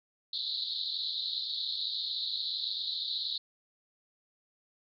pink band-pass noise, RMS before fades -35 dBFS, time 0.33-3.38 s, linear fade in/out 5 ms, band 3700 to 4300 Hz, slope 96 dB/octave, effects none

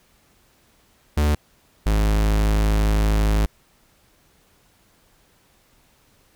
45% pulse tone pair in turn, 74.3 / 52.54 Hz, D2 / G#1, +21 / +21 cents, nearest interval tritone, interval 600 cents, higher first, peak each -16 dBFS, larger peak neither, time 1.17-1.35 / 1.86-3.46 s, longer second, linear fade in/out 5 ms, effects pink hiss -59 dBFS RMS until 6.35 s

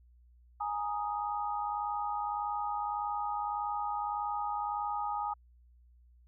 sine chord, Ab suspended second, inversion none, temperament equal, 830.6 / 932.3 / 1244.5 Hz, Ab5 / Bb5 / Eb6, 0 / 0 / 0 cents, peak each -34 / -39 / -37 dBFS, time 0.6-5.34 s, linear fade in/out 10 ms, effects added 60 Hz sine -58 dBFS peak until 6.27 s

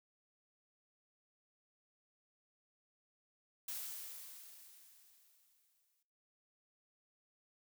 blue noise with exponential decay, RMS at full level -42 dBFS, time 3.68-6.03 s, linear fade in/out 5 ms, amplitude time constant 510 ms, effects noise-tail reverb RT60 0.9 s tail -20 dB re dry

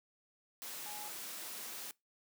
sine tone in noise, 836 Hz, G#5, 11 cents sharp, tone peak -48 dBFS, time 0.86-1.08 s, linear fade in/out 0 ms, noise white, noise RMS -45 dBFS, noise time 0.62-1.91 s, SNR -6 dB, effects noise-tail reverb RT60 0.2 s tail -23 dB re dry + high-pass 200 Hz 12 dB/octave

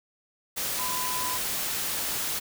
sine tone in noise, 1005 Hz, B5, 30 cents sharp, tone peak -32 dBFS, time 0.78-1.38 s, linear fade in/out 20 ms, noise white, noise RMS -30 dBFS, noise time 0.56-2.4 s, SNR -5 dB, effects none

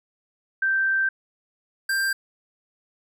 sine / square tone pair in turn, 1564 / 1582.2 Hz, G6 / G6, -4 / +16 cents, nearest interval unison, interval 20 cents, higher second, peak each -19 / -22 dBFS, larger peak first, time 0.62-1.09 / 1.89-2.13 s, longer first, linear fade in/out 5 ms, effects none

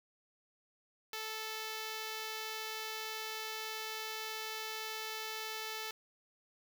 5% pulse tone, 438.3 Hz, A4, 7 cents flat, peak -28 dBFS, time 1.13-5.91 s, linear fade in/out 2 ms, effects 9-bit

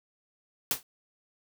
white noise with exponential decay, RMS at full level -23 dBFS, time 0.71-0.83 s, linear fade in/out 1 ms, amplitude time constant 25 ms, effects none

